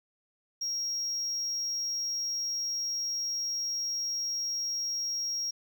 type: tone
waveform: sine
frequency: 5600 Hz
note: F8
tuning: 4 cents sharp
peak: -27 dBFS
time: 0.61-5.51 s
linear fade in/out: 10 ms
effects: tanh soft clip ceiling -29 dBFS + 10-bit

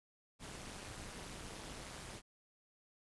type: noise with amplitude modulation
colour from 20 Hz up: pink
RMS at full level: -45 dBFS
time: 0.39-2.22 s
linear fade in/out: 50 ms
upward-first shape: sine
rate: 212 Hz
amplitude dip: 85%
effects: resampled to 24000 Hz

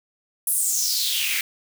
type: noise with high-pass filter sweep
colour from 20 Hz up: white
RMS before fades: -23 dBFS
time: 0.47-1.41 s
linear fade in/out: 2 ms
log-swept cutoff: 11000 to 2000 Hz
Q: 4.7
effects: none

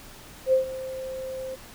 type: tone with ADSR envelope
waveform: sine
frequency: 523.3 Hz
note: C5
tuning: in tune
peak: -15 dBFS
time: 0.46-1.56 s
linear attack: 68 ms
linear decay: 120 ms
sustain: -16 dB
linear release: 21 ms
effects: pink hiss -46 dBFS RMS until 1.74 s

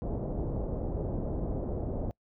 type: low-pass noise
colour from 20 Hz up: pink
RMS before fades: -33 dBFS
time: 0.02-2.11 s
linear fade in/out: 0 ms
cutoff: 630 Hz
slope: 24 dB/octave
effects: noise-tail reverb RT60 0.1 s tail -24 dB re dry

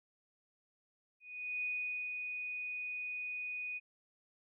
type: tone with ADSR envelope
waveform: sine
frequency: 2480 Hz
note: D#7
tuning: 6 cents flat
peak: -34 dBFS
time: 1.2-3.8 s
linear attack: 430 ms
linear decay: 480 ms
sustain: -4 dB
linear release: 31 ms
effects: none

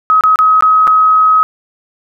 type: tone with dropouts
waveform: sine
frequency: 1271 Hz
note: D#6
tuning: 36 cents sharp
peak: -5 dBFS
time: 0.1-1.43 s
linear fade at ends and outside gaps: 0 ms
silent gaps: 0.209-0.237 / 0.358-0.389 / 0.608-0.624 / 0.871-0.877 s
effects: none

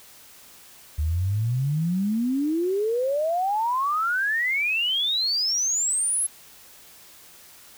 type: exponential sweep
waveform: sine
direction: up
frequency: 72.9 to 11175 Hz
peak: -21 dBFS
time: 0.98-6.27 s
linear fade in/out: 10 ms
effects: white hiss -49 dBFS RMS until 7.77 s

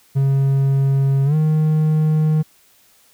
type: tone with pitch glide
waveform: triangle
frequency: 136.7 to 155.22 Hz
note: C#3 to D#3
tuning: -24 to -4 cents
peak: -11 dBFS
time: 0.15-2.43 s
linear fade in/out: 20 ms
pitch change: +220 cents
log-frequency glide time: 1.25-1.35 s
effects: white hiss -54 dBFS RMS until 3.13 s

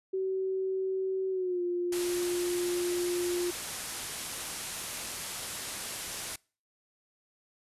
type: tone with pitch glide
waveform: sine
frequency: 380 to 352.5 Hz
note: F#4 to F4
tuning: +46 to +16 cents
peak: -28 dBFS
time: 0.13-3.51 s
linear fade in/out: 10 ms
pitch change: -130 cents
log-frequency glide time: 1.3-1.62 s
type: low-pass noise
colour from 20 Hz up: white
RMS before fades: -39 dBFS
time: 1.92-6.36 s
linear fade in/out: 5 ms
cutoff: 12000 Hz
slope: 48 dB/octave
type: noise with exponential decay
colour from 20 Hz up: violet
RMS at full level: -46 dBFS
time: 4.75-5.81 s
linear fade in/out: 0 ms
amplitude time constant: 230 ms
effects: noise-tail reverb RT60 0.4 s tail -26 dB re dry + resampled to 32000 Hz

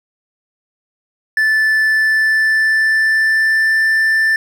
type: tone with pitch glide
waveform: triangle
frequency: 1753 to 1773.4 Hz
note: A6 to A6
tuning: -7 to +13 cents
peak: -9 dBFS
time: 1.37-4.36 s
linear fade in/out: 2 ms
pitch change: +20 cents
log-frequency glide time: 1.84-3.82 s
effects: none

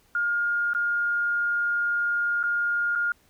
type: tone with dropouts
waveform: sine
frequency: 1417 Hz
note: F6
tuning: 25 cents sharp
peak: -22 dBFS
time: 0.15-3.12 s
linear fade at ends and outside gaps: 2 ms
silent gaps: 0.734-0.748 / 2.43-2.437 / 2.953-2.957 s
effects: pink hiss -62 dBFS RMS until 3.29 s

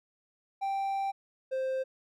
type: tone pair in turn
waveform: triangle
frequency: 784 / 524.6 Hz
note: G5 / C5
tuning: 0 / +4 cents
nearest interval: perfect fifth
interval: 696 cents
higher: first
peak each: -27 dBFS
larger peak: neither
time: 0.61-1.12 / 1.51-1.84 s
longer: first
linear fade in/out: 20 ms
effects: none

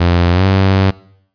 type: tone with pitch glide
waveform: sawtooth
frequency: 87.1 to 96.09 Hz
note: F2 to G2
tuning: -4 to -34 cents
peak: -5 dBFS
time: 0-0.91 s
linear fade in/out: 10 ms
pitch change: +170 cents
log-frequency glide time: 0.32-0.44 s
effects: noise-tail reverb RT60 0.7 s tail -22 dB re dry + resampled to 11025 Hz

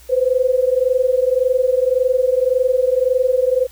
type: tone pair together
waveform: sine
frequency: 499.8 / 521.6 Hz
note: B4 / C5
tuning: +21 / -5 cents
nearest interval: minor second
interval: 74 cents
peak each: -16 dBFS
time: 0.09-3.67 s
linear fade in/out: 20 ms
effects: added 60 Hz sine -44 dBFS peak until 3.71 s + white hiss -47 dBFS RMS until 3.71 s

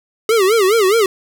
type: tone with vibrato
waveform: square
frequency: 415 Hz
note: G#4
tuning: 1 cent flat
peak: -11 dBFS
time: 0.29-1.06 s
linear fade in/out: 2 ms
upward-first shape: sine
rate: 4.8 Hz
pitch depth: 200 cents each way
effects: none

